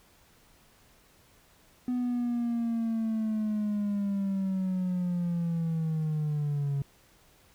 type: linear sweep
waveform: triangle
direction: down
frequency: 249.5 to 138.59 Hz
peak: -24 dBFS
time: 1.88-6.82 s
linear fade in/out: 2 ms
effects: tanh soft clip ceiling -21 dBFS + pink hiss -61 dBFS RMS until 7.54 s